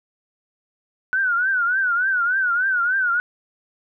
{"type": "tone with vibrato", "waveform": "sine", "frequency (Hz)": 1480, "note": "F#6", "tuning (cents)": 0, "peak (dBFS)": -17, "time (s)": [1.13, 3.2], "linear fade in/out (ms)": 0, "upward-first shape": "triangle", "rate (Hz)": 3.4, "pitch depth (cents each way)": 140, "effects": []}